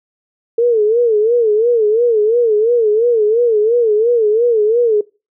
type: tone with vibrato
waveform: sine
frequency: 450.2 Hz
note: A4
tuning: 40 cents sharp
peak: -9 dBFS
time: 0.58-5.01 s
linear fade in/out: 5 ms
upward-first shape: sine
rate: 2.9 Hz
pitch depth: 130 cents each way
effects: noise-tail reverb RT60 0.3 s tail -22 dB re dry